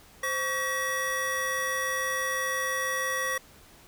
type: tone cluster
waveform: square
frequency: 521 / 1133 / 1917 Hz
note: C5 / C#6 / A#6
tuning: -7 / +37 / +48 cents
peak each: -35 / -34 / -30 dBFS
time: 0.23-3.38 s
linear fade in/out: 5 ms
effects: pink hiss -54 dBFS RMS until 3.87 s